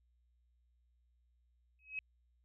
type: tone with exponential growth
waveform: sine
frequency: 2553 Hz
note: D#7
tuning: 44 cents sharp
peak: -34 dBFS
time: 1.79-1.99 s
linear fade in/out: 1 ms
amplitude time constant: 43 ms
effects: added 60 Hz sine -70 dBFS peak until 2.44 s